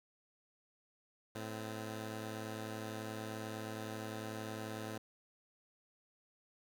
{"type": "tone pair together", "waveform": "10% pulse", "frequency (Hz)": [109.06, 257.3], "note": ["A2", "C4"], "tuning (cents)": [-15, -29], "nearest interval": "octave + minor third", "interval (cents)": 1486, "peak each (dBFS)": [-34, -40], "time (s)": [1.35, 4.98], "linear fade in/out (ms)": 5, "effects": []}